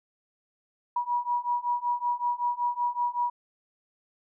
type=beating tone pair; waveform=sine; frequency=964 / 969.3 Hz; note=B5 / B5; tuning=-42 / -33 cents; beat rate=5.3 Hz; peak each=-29 / -28 dBFS; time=0.96-3.3 s; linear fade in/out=5 ms; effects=none